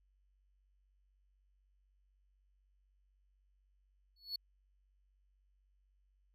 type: tone with exponential growth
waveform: triangle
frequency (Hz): 4400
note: C#8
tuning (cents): -14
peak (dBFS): -33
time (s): 4.16-4.36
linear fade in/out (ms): 5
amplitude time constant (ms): 43
effects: added 48 Hz sine -70 dBFS peak until 6.34 s